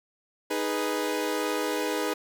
sawtooth chord, G# minor, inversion second, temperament equal, 311.1 / 415.3 / 493.9 Hz, D#4 / G#4 / B4, 0 / 0 / 0 cents, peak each -27 dBFS, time 0.5-2.14 s, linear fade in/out 10 ms, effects none

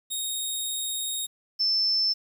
15% pulse / sine tone pair in turn, 3731 / 5298 Hz, A#7 / E8, +1 / +8 cents, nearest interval tritone, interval 607 cents, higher second, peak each -21 dBFS, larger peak neither, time 0.1-1.27 / 1.59-2.14 s, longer first, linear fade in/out 20 ms, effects 9-bit

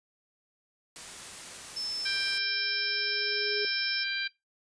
white noise, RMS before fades -43 dBFS, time 0.96-2.38 s, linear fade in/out 0 ms
sine tone with exponential growth, 415.3 Hz, G#4, in tune, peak -31 dBFS, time 1.62-3.65 s, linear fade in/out 2 ms, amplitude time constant 440 ms
sine tone, 5274 Hz, E8, in tune, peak -32 dBFS, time 1.76-4.04 s, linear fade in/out 10 ms
harmonic tone, 790 Hz, G5, 13 cents sharp, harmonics 2 / 3 / 4 / 5 / 6, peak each -34 / -34 / -38 / -36 / -40 dBFS, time 2.05-4.28 s, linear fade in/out 10 ms
effects noise-tail reverb RT60 0.2 s tail -21 dB re dry + resampled to 22050 Hz

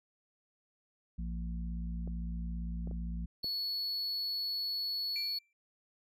harmonic tone, 57.7 Hz, A#1, 17 cents flat, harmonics 1 / 3 / 4, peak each -36 / -41 / -49 dBFS, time 1.18-3.26 s, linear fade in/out 10 ms
clicks, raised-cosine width 2 ms, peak -33 dBFS, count 4, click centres 2.076 / 2.874 / 2.912 / 3.444 s
triangle tone, 4400 Hz, C#8, 14 cents flat, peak -32 dBFS, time 3.43-5.39 s, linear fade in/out 10 ms
triangle tone with exponential decay, 2349 Hz, D7, in tune, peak -37 dBFS, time 5.16-5.53 s, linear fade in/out 1 ms, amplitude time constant 79 ms
effects none

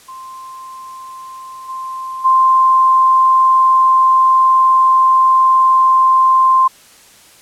sine tone with level steps, 1046.5 Hz, C6, in tune, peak -29 / -22 / -7 dBFS, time 0.08-6.68 s, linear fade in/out 10 ms, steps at 1.68 / 2.24 s, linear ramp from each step 20 ms, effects white hiss -44 dBFS RMS until 7.41 s + low-pass 11000 Hz 12 dB/octave

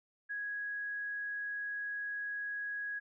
sine tone, 1661.2 Hz, G#6, in tune, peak -36 dBFS, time 0.29-3 s, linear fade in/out 20 ms, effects none

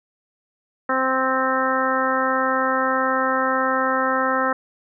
harmonic tone, 261.6 Hz, C4, in tune, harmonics 1 / 2 / 3 / 4 / 5 / 6 / 7, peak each -27 / -24 / -28 / -25 / -23 / -28 / -28 dBFS, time 0.89-4.53 s, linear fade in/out 5 ms, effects none

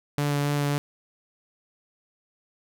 sawtooth tone with vibrato, 144.5 Hz, D3, 28 cents flat, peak -19 dBFS, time 0.18-0.78 s, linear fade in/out 0 ms, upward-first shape sine, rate 3.6 Hz, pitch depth 12 cents each way, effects none

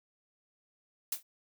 blue noise with exponential decay, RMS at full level -28 dBFS, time 1.12-1.23 s, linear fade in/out 5 ms, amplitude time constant 23 ms, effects none

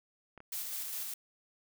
clicks, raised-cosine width 0.5 ms, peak -35 dBFS, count 2, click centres 0.377 / 0.404 s
blue noise with tremolo, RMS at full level -38 dBFS, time 0.52-1.14 s, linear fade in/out 5 ms, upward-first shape square, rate 4.9 Hz, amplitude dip 25%
effects none

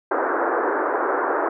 pink band-pass noise, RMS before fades -22 dBFS, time 0.11-1.49 s, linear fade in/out 5 ms, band 320 to 1600 Hz, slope 48 dB/octave, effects none

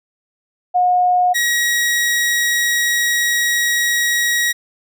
sine / sawtooth tone pair in turn, 722 / 1903.2 Hz, F#5 / A#6, -43 / +35 cents, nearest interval octave + perfect fourth, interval 1678 cents, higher second, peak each -11 / -11 dBFS, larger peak neither, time 0.74-1.34 / 1.34-4.53 s, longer second, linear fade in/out 20 ms, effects none

